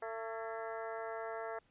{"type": "harmonic tone with a mistuned harmonic", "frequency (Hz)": 224.4, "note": "A3", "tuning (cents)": 34, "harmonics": [2, 3, 4, 5, 6, 7, 8, 9], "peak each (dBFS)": [-44, -43, -48, -51, -49, -52, -55, -57], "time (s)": [0.02, 1.59], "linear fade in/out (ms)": 5, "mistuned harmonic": 7, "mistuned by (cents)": 80, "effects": ["pink hiss -72 dBFS RMS until 1.7 s", "resampled to 8000 Hz"]}